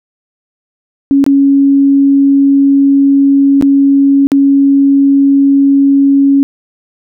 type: tone with dropouts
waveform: sine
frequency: 277.2 Hz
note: C#4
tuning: in tune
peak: -4 dBFS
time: 1.11-6.43 s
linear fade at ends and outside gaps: 0 ms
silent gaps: 1.241-1.264 / 3.612-3.624 / 4.27-4.318 s
effects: none